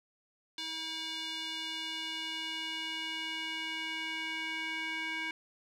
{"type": "tone with band-pass filter sweep", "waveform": "square", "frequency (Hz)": 320.7, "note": "E4", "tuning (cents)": -48, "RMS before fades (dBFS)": -38, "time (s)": [0.58, 5.31], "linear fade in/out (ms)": 2, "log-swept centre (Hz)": [3700, 2200], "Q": 2.9, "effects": []}